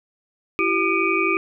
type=tone cluster; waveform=sine; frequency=334.6 / 386 / 1208 / 2305 / 2479 Hz; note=E4 / G4 / D6 / D7 / D#7; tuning=+26 / -27 / +48 / -33 / -7 cents; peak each=-24 dBFS; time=0.59-1.37 s; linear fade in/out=0 ms; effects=none